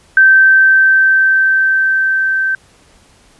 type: tone with level ramp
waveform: sine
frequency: 1553 Hz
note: G6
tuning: 17 cents flat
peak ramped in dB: -3 to -12 dBFS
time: 0.17-2.55 s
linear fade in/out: 2 ms
effects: pink hiss -48 dBFS RMS until 3.39 s + resampled to 24000 Hz